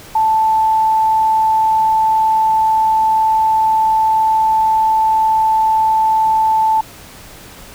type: tone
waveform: sine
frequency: 879 Hz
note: A5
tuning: 2 cents flat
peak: -10 dBFS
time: 0.15-6.81 s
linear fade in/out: 5 ms
effects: pink hiss -37 dBFS RMS until 7.74 s